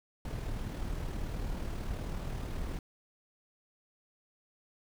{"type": "noise with amplitude modulation", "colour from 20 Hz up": "brown", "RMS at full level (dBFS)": -35, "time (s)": [0.25, 2.79], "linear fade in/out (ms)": 2, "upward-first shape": "sine", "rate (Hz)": 38.6, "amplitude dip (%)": 35, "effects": []}